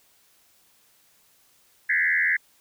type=tone with frequency modulation; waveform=sine; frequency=1866 Hz; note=A#6; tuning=1 cent sharp; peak=-19 dBFS; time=1.89-2.37 s; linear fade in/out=10 ms; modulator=83.9 Hz; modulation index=2.9; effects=white hiss -61 dBFS RMS until 2.6 s